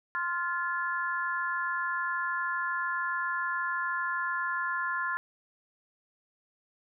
sine chord, F major, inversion second, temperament equal with one note detuned, 1046.5 / 1396.9 / 1723.8 Hz, C6 / F6 / A6, 0 / 0 / -36 cents, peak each -33 dBFS, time 0.15-5.17 s, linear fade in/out 0 ms, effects none

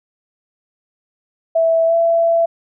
sine tone with pitch glide, 657 to 669.3 Hz, E5 to E5, -6 to +26 cents, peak -11 dBFS, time 1.55-2.46 s, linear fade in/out 10 ms, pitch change +32 cents, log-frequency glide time 1.86-1.94 s, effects none

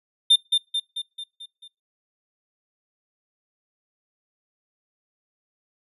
triangle tone with echo, 3602 Hz, A7, 40 cents sharp, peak -10 dBFS, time 0.3-0.36 s, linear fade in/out 10 ms, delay 220 ms, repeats 6, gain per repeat -5 dB, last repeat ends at 1.68 s, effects noise-tail reverb RT60 0.3 s tail -26 dB re dry + resampled to 32000 Hz

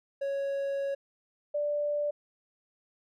triangle / sine tone pair in turn, 554.4 / 587.4 Hz, C#5 / D5, 0 / 0 cents, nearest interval minor second, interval 100 cents, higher second, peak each -27 dBFS, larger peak neither, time 0.21-0.95 / 1.54-2.11 s, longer first, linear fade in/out 10 ms, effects none

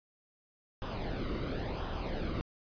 brown noise with flanger, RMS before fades -36 dBFS, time 0.82-2.41 s, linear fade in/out 0 ms, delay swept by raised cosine 0.45 to 1.22 ms, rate 0.94 Hz, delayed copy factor -0.6, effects resampled to 11025 Hz

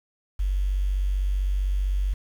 sine tone, 47.79 Hz, G1, 43 cents flat, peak -21 dBFS, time 0.39-2.14 s, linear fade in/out 10 ms, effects 8-bit

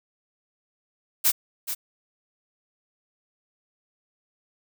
blue noise with echo, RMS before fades -19 dBFS, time 1.24-1.32 s, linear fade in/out 20 ms, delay 430 ms, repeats 1, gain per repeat -10 dB, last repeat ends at 1.75 s, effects none

